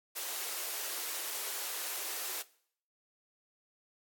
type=high-pass noise; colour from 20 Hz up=white; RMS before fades=-38 dBFS; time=0.15-2.43 s; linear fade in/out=20 ms; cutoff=330 Hz; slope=48 dB/octave; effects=noise-tail reverb RT60 0.6 s tail -20 dB re dry + AAC 64 kbps